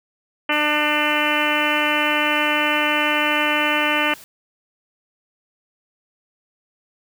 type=harmonic tone; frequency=299 Hz; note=D4; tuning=31 cents sharp; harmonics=1 / 2 / 3 / 4 / 5 / 6 / 7 / 8 / 9 / 10; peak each=-26 / -26 / -26 / -26 / -26 / -26 / -26 / -26 / -26 / -26 dBFS; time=0.49-4.14 s; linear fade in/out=5 ms
type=noise; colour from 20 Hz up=white; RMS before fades=-43 dBFS; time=0.52-4.24 s; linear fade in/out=0 ms
effects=none